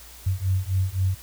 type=beating tone pair; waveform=sine; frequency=92.5 / 96.3 Hz; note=F#2 / G2; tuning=0 / -30 cents; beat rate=3.8 Hz; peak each=-24 dBFS; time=0.26-1.15 s; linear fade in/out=10 ms; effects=added 59 Hz sine -47 dBFS peak until 1.22 s + white hiss -46 dBFS RMS until 1.22 s